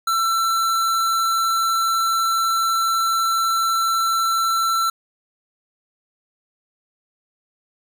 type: tone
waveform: square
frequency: 1342 Hz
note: E6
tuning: 31 cents sharp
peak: -18 dBFS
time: 0.07-4.9 s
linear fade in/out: 5 ms
effects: none